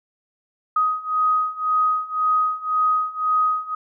sine beating tone pair, 1253 / 1254.9 Hz, D#6 / D#6, +12 / +14 cents, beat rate 1.9 Hz, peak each -22 / -20 dBFS, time 0.76-3.75 s, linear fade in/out 5 ms, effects none

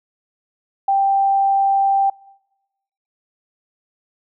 sine tone, 786 Hz, G5, 4 cents sharp, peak -13 dBFS, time 0.88-2.1 s, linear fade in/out 5 ms, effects noise-tail reverb RT60 1.0 s tail -25 dB re dry

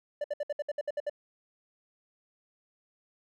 triangle tone bursts, 587 Hz, D5, 1 cent flat, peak -27 dBFS, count 10, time 0.21-1.097 s, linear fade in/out 5 ms, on 32 ms, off 63 ms, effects none

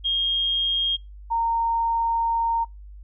sine tone pair in turn, 3238 / 921.3 Hz, G#7 / A#5, -45 / -21 cents, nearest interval octave + minor seventh, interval 2176 cents, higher first, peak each -20 dBFS, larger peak neither, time 0.04-0.97 / 1.3-2.65 s, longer second, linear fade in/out 20 ms, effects noise-tail reverb RT60 0.2 s tail -25 dB re dry + added 50 Hz sine -39 dBFS peak until 3.03 s

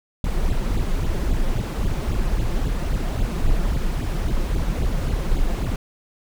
brown noise with flanger, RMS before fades -21 dBFS, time 0.24-5.76 s, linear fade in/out 2 ms, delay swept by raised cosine 0.26 to 5.76 ms, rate 3.7 Hz, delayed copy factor +0.95, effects none

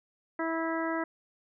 harmonic tone, 326.7 Hz, E4, 15 cents flat, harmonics 1 / 2 / 3 / 4 / 5 / 6, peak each -32 / -35 / -37 / -38 / -39 / -40 dBFS, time 0.39-1.04 s, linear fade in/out 5 ms, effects none

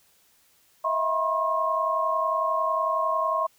sine tone cluster, 640 / 671 / 976 / 1074 Hz, D#5 / E5 / B5 / C6, +49 / +31 / -21 / +45 cents, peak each -28 / -33 / -32 / -24 dBFS, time 0.84-3.47 s, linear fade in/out 10 ms, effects white hiss -62 dBFS RMS until 3.58 s

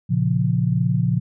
sine chord, Bb minor, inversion none, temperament equal, 116.54 / 138.59 / 174.61 Hz, Bb2 / Db3 / F3, 0 / 0 / 0 cents, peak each -21 dBFS, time 0.09-1.2 s, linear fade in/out 20 ms, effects none

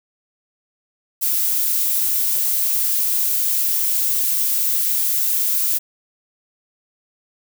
violet noise, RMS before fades -19 dBFS, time 1.21-5.79 s, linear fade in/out 20 ms, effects none

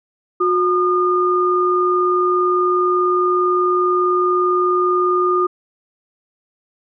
sine tone pair together, 361.8 / 1217 Hz, F#4 / D#6, -39 / -39 cents, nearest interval octave + major sixth, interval 2100 cents, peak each -16 dBFS, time 0.4-5.47 s, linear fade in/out 10 ms, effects none

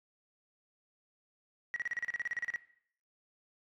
sine tone bursts, 1912 Hz, A#6, 43 cents sharp, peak -31 dBFS, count 15, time 1.74-2.56 s, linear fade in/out 0 ms, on 22 ms, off 35 ms, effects noise-tail reverb RT60 0.6 s tail -17 dB re dry + tanh soft clip ceiling -28 dBFS

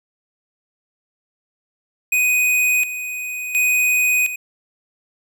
square tone with tremolo, 2494 Hz, D#7, 3 cents sharp, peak -15 dBFS, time 2.12-4.36 s, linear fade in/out 5 ms, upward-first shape square, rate 0.7 Hz, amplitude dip 70%, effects none

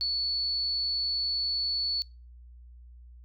sine tone, 4435 Hz, C#8, in tune, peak -26 dBFS, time 0.01-2.02 s, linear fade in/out 0 ms, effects noise-tail reverb RT60 0.3 s tail -26 dB re dry + added 60 Hz sine -47 dBFS peak until 3.24 s

